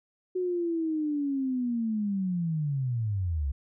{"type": "linear sweep", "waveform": "sine", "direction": "down", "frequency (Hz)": [370, 64.6], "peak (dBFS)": -26, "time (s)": [0.35, 3.52], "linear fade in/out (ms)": 10, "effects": []}